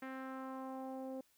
sawtooth tone with low-pass filter sweep, 263.3 Hz, C4, 11 cents sharp, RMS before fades -45 dBFS, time 0.02-1.21 s, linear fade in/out 5 ms, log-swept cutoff 1900 to 560 Hz, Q 2.3, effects white hiss -73 dBFS RMS until 1.37 s

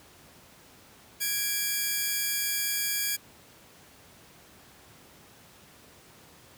5% pulse tone pair together, 1654.8 / 2349 Hz, G#6 / D7, -7 / 0 cents, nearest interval tritone, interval 607 cents, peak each -19 / -20 dBFS, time 1.2-3.17 s, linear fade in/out 20 ms, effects pink hiss -54 dBFS RMS until 6.57 s + high-pass 80 Hz 12 dB/octave

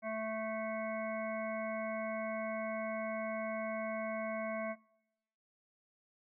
harmonic tone, 220 Hz, A3, in tune, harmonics 1 / 3 / 5 / 7 / 9 / 10, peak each -43 / -37 / -45 / -49 / -51 / -46 dBFS, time 0.02-4.76 s, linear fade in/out 50 ms, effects noise-tail reverb RT60 0.9 s tail -26 dB re dry

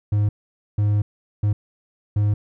triangle tone bursts at uneven times, 103.83 Hz, G#2, in tune, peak -14 dBFS, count 4, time 0.12-0.29 / 0.78-1.02 / 1.43-1.53 / 2.16-2.34 s, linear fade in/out 5 ms, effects none

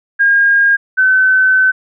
sine tone pair in turn, 1620 / 1522.5 Hz, G#6 / F#6, -43 / +49 cents, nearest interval minor second, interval 108 cents, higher first, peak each -7 dBFS, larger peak neither, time 0.19-0.77 / 0.97-1.72 s, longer second, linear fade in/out 20 ms, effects none

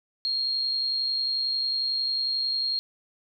sine tone with amplitude modulation, 4245 Hz, C8, 24 cents sharp, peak -23 dBFS, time 0.25-2.79 s, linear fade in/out 0 ms, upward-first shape sine, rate 51.1 Hz, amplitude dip 25%, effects none

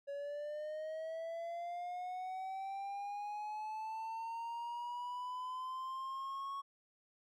triangle linear sweep, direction up, 560 to 1108.7 Hz, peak -38 dBFS, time 0.07-6.62 s, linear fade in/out 20 ms, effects none

